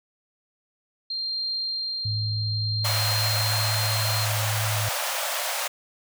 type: tone with tremolo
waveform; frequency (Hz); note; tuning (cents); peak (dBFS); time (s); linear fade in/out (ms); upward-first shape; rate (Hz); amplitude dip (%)
sine; 4186; C8; 0; -25; 1.1-4.25; 5; triangle; 0.6; 40
type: tone with pitch glide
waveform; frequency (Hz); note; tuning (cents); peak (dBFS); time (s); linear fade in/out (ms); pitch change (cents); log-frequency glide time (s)
sine; 106.4 to 107.64; G#2 to A2; +42 to -38; -25; 2.05-4.89; 5; +20; 2.99-3.62
type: high-pass noise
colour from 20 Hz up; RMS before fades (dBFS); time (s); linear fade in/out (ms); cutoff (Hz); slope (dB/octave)
pink; -28; 2.84-5.68; 10; 530; 96
effects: none